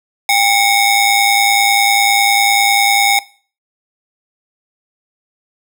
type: ring-modulated tone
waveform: sawtooth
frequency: 1488 Hz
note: F#6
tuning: 9 cents sharp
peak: -3 dBFS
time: 0.29-3.19 s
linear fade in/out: 2 ms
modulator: 689 Hz
effects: noise-tail reverb RT60 0.4 s tail -19 dB re dry